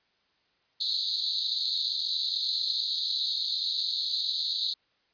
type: band-pass noise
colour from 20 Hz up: white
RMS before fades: -30 dBFS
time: 0.8-4.74 s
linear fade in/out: 10 ms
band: 3800 to 4400 Hz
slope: 96 dB/octave
effects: white hiss -70 dBFS RMS until 5.13 s + resampled to 11025 Hz